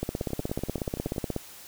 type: two click trains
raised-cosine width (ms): 2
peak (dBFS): -24 / -15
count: 11 / 23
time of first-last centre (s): 0.21-1.162 / 0.03-1.363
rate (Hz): 10.5 / 16.5
effects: white hiss -47 dBFS RMS until 1.67 s